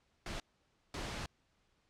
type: noise bursts at uneven times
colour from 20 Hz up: pink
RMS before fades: -41 dBFS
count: 2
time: 0.26-0.4 / 0.94-1.26 s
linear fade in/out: 2 ms
effects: pink hiss -75 dBFS RMS until 1.89 s + low-pass 6000 Hz 12 dB/octave